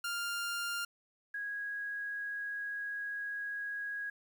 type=tone pair in turn; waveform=sawtooth / sine; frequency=1399 / 1652.5 Hz; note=F6 / G#6; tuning=+3 / -9 cents; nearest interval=minor third; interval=288 cents; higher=second; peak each=-31 / -36 dBFS; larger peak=first; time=0.04-0.85 / 1.34-4.1 s; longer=second; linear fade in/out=5 ms; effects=11-bit